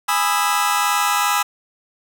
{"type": "chord", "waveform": "sawtooth", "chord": "E major seventh", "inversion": "first", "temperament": "just", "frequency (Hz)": [824.1, 988.9, 1236.1, 1318.5], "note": ["G#5", "B5", "D#6", "E6"], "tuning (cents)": [-14, 2, -12, 0], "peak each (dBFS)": -18, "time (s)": [0.08, 1.43], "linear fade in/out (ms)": 10, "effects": []}